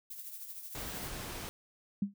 violet noise with tremolo, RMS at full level -43 dBFS, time 0.1-1.09 s, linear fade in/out 5 ms, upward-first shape triangle, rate 13 Hz, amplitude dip 60%
pink noise, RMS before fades -42 dBFS, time 0.75-1.49 s, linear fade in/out 0 ms
sine tone with exponential decay, 200.2 Hz, G3, 37 cents sharp, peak -25 dBFS, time 2.02-2.14 s, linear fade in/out 5 ms, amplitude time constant 26 ms
effects none

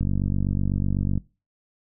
click train, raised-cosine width 5 ms, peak -12 dBFS, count 57, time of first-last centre 0.01-1.177 s, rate 48 Hz, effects noise-tail reverb RT60 0.3 s tail -22 dB re dry

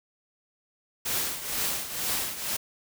white noise with tremolo, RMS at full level -27 dBFS, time 1.05-2.57 s, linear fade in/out 10 ms, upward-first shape triangle, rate 2.1 Hz, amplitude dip 75%, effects none

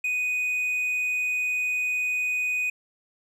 triangle tone, 2489 Hz, D#7, in tune, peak -22 dBFS, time 0.04-2.7 s, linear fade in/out 5 ms, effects none

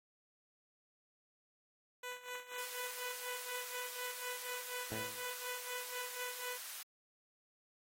10% pulse tone with tremolo, 496.4 Hz, B4, 9 cents sharp, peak -33 dBFS, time 2.03-6.58 s, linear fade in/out 5 ms, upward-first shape sine, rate 4.1 Hz, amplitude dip 80%
white high-pass noise, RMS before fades -47 dBFS, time 2.58-6.83 s, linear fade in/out 5 ms, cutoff 910 Hz, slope 12 dB/octave
10% pulse tone with exponential decay, 110 Hz, A2, in tune, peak -32 dBFS, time 4.92-5.33 s, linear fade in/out 0 ms, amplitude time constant 88 ms
effects AAC 48 kbps

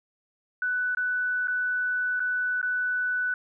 sine tone with dropouts, 1490 Hz, F#6, 12 cents sharp, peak -24 dBFS, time 0.62-3.34 s, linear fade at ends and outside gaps 2 ms, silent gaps 0.949-0.971 / 1.473-1.481 / 2.196-2.202 / 2.615-2.628 s, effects none

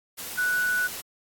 sine tone in noise, 1480 Hz, F#6, in tune, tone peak -22 dBFS, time 0.37-0.88 s, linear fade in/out 20 ms, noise white, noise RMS -36 dBFS, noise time 0.17-1.02 s, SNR +11 dB, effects AAC 64 kbps

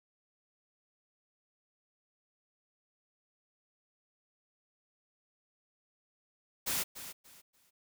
white noise with echo, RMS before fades -33 dBFS, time 6.66-6.84 s, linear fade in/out 20 ms, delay 290 ms, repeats 3, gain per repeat -12 dB, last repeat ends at 7.71 s, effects none

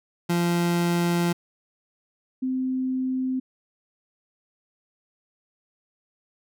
30% pulse / sine tone pair in turn, 172.7 / 258.8 Hz, F3 / C4, -19 / -19 cents, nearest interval perfect fifth, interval 700 cents, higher second, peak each -18 / -23 dBFS, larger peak first, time 0.29-1.33 / 2.42-3.4 s, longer first, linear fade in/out 10 ms, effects none

